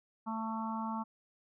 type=harmonic tone; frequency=222.4 Hz; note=A3; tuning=19 cents sharp; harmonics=1 / 3 / 4 / 5 / 6; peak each=-37 / -49 / -39 / -42 / -48 dBFS; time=0.26-1.04 s; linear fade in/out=20 ms; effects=none